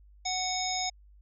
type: harmonic tone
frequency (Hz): 741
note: F#5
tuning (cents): +2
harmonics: 1 / 3 / 5 / 7 / 9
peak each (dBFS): -33 / -38 / -37 / -35 / -35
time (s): 0.25-0.9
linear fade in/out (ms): 10
effects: added 50 Hz sine -53 dBFS peak until 1.21 s